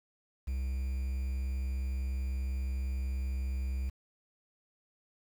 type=tone with quantisation; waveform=triangle; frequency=65.3 Hz; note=C2; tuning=3 cents flat; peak=-29 dBFS; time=0.47-3.9 s; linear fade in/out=10 ms; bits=9; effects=none